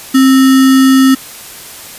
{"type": "tone with sample-and-hold", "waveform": "sine", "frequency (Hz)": 265, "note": "C4", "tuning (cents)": 22, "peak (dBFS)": -3, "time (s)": [0.14, 1.15], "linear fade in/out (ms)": 10, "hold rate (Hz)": 1575, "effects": ["white hiss -30 dBFS RMS until 1.98 s", "resampled to 32000 Hz"]}